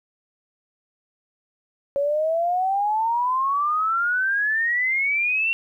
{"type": "exponential sweep", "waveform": "sine", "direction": "up", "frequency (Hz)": [554.4, 2746], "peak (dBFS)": -19, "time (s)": [1.96, 5.53], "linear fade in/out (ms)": 0, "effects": ["10-bit"]}